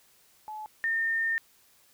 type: tone pair in turn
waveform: sine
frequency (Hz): 858 / 1818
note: A5 / A#6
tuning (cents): -44 / -44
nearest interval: octave + minor second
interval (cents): 1300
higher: second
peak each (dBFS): -36 / -25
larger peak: second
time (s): 0.48-0.66 / 0.84-1.38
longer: second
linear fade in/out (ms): 0
effects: white hiss -62 dBFS RMS until 1.93 s